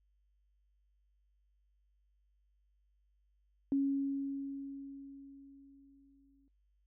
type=tone with exponential decay; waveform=sine; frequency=276.1 Hz; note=C#4; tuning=7 cents flat; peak=-27 dBFS; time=3.72-6.48 s; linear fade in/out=1 ms; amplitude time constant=600 ms; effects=noise-tail reverb RT60 0.2 s tail -22 dB re dry + added 50 Hz sine -70 dBFS peak until 6.86 s